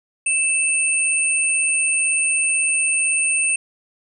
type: tone pair together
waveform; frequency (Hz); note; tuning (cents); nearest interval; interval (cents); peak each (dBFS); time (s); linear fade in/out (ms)
sine; 2637 / 8921; E7 / C#9; 0 / +10; octave + major sixth; 2110; -19; 0.26-3.56; 5
effects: none

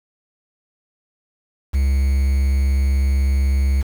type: tone with quantisation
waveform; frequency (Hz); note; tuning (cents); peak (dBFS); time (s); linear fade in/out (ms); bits
triangle; 68; C#2; -33; -12; 1.73-3.83; 20; 6
effects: none

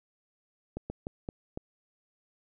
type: slowing click train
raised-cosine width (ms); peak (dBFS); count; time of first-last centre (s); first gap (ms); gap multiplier
2; -22; 5; 0.77-1.574; 130; 1.3
effects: none

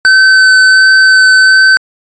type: tone with vibrato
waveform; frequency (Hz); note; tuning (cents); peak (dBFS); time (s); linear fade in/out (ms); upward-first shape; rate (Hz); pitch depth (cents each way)
square; 1529; G6; -44; -3; 0.05-1.77; 0; sine; 1.4; 9
effects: resampled to 16000 Hz

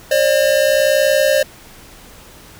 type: tone pair together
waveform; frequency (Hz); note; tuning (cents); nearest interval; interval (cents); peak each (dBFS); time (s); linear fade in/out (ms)
square; 540 / 600.6; C#5 / D5; -45 / +39; major second; 184; -15; 0.11-1.43; 5
effects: pink hiss -41 dBFS RMS until 2.59 s

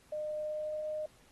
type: tone with pitch glide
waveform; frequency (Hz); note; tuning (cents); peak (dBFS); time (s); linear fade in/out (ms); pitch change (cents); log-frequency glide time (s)
sine; 608 to 613.6; D#5 to D#5; -40 to -24; -34; 0.12-1.06; 5; +16; 0.36-0.87
effects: pink hiss -64 dBFS RMS until 1.31 s + AAC 32 kbps

